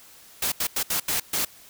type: noise bursts at uneven times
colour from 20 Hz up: white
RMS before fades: -25 dBFS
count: 6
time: 0.42-0.52 / 0.6-0.67 / 0.76-0.83 / 0.9-1 / 1.08-1.2 / 1.33-1.45 s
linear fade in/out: 5 ms
effects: white hiss -50 dBFS RMS until 1.69 s